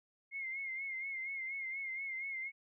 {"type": "tone with vibrato", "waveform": "sine", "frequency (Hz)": 2136, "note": "C7", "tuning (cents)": 35, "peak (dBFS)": -38, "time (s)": [0.31, 2.52], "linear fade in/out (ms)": 50, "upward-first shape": "sine", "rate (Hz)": 4.2, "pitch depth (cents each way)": 55, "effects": []}